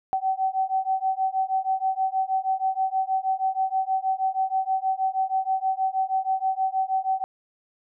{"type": "beating tone pair", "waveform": "sine", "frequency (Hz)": [760, 766.3], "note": ["F#5", "G5"], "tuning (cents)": [46, -40], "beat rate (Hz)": 6.3, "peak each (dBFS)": -25, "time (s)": [0.13, 7.24], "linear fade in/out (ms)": 0, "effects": []}